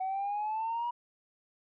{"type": "exponential sweep", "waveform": "sine", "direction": "up", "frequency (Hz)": [748, 967], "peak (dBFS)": -29, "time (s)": [0, 0.91], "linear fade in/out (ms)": 10, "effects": ["tanh soft clip ceiling -28 dBFS"]}